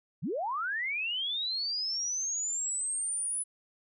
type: linear sweep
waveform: sine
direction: up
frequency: 110 to 10040 Hz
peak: -30 dBFS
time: 0.22-3.44 s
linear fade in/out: 20 ms
effects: none